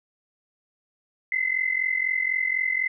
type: tone pair together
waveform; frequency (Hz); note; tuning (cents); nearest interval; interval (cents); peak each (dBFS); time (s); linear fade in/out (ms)
sine; 2028 / 2072; B6 / C7; +45 / -17; unison; 38; -25 / -25; 1.32-2.88; 2
effects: none